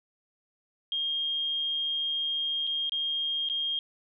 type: tone with dropouts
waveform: sine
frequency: 3227 Hz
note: G7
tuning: 50 cents sharp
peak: -27 dBFS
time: 0.92-3.79 s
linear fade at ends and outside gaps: 1 ms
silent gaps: 2.669-2.673 / 2.895-2.92 / 3.488-3.498 s
effects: none